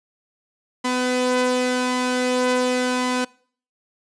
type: tone pair together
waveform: sawtooth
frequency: 251.5 / 502.1 Hz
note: B3 / B4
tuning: +32 / +29 cents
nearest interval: octave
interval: 1197 cents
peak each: -18 dBFS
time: 0.84-3.25 s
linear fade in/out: 10 ms
effects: noise-tail reverb RT60 0.5 s tail -24 dB re dry + resampled to 22050 Hz